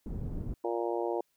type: low-pass noise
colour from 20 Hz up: pink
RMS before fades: -36 dBFS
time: 0.06-0.54 s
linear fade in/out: 2 ms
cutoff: 250 Hz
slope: 12 dB/octave
type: harmonic tone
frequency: 117 Hz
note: A#2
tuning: 7 cents sharp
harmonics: 3 / 4 / 5 / 6 / 7 / 8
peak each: -33 / -35 / -37 / -39 / -40 / -41 dBFS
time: 0.64-1.21 s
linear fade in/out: 5 ms
effects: white hiss -75 dBFS RMS until 1.36 s